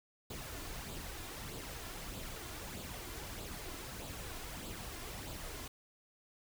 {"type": "noise with flanger", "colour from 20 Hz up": "pink", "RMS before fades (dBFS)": -45, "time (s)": [0.3, 5.68], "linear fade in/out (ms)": 5, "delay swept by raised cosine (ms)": [0.25, 2.95], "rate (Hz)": 1.6, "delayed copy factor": 0.5, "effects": []}